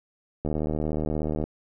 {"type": "click train", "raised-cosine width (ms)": 2, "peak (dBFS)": -15, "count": 77, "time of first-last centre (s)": [0.45, 1.44], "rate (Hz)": 76.8, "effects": []}